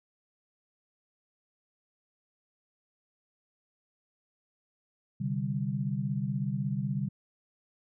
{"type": "chord", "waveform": "sine", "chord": "C suspended second", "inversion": "none", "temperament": "just", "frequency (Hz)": [130.81, 147.16, 196.22], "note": ["C3", "D3", "G3"], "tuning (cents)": [0, 4, 2], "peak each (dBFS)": -33, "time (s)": [5.2, 7.09], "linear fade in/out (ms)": 10, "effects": []}